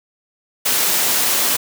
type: high-pass noise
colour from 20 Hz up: white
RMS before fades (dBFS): -17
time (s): 0.65-1.57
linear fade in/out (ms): 10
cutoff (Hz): 170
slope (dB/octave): 12
effects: none